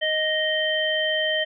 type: harmonic tone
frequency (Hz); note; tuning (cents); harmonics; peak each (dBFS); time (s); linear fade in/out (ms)
622.3; D#5; 0; 1 / 3 / 5; -25 / -25 / -25; 0.01-1.45; 20
effects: none